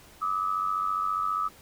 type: tone pair together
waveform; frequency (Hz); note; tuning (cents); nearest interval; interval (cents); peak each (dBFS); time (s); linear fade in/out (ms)
sine; 1183 / 1277.8; D6 / D#6; +12 / +46; minor second; 134; -30 / -27; 0.21-1.49; 20
effects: pink hiss -53 dBFS RMS until 1.61 s